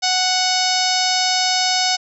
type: harmonic tone with a mistuned harmonic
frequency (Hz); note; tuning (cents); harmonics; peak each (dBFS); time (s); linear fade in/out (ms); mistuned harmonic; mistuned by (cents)
740; F#5; 0; 1 / 2 / 3 / 4 / 5 / 6 / 7 / 8 / 9 / 10; -21 / -28 / -26 / -27 / -25 / -24 / -21 / -27 / -31 / -32; 0.02-1.97; 20; 9; -38
effects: none